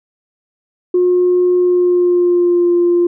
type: tone with pitch glide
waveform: sine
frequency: 359.4 to 348.6 Hz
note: F4 to F4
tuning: +50 to -3 cents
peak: -8 dBFS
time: 0.94-3.07 s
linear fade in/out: 5 ms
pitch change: -53 cents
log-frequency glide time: 1.55-2.72 s
effects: tanh soft clip ceiling -5 dBFS